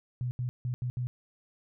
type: tone bursts at uneven times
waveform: sine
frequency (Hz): 124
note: B2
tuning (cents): +7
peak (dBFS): -29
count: 5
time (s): 0.21-0.31 / 0.39-0.49 / 0.65-0.74 / 0.82-0.9 / 0.97-1.07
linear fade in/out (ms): 0
effects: none